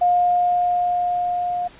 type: tone with level ramp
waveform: sine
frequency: 711 Hz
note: F5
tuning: 31 cents sharp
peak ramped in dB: -13 to -21 dBFS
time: 0.01-1.68 s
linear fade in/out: 10 ms
effects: pink hiss -46 dBFS RMS until 1.79 s + resampled to 8000 Hz